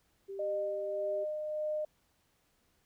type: tone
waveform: sine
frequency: 392 Hz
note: G4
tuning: in tune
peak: -39 dBFS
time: 0.28-1.25 s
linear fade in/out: 20 ms
type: tone with tremolo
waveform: sine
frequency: 610 Hz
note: D#5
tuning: 34 cents flat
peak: -31 dBFS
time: 0.39-1.85 s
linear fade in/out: 5 ms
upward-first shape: sine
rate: 1.7 Hz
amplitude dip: 35%
effects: pink hiss -73 dBFS RMS until 2.85 s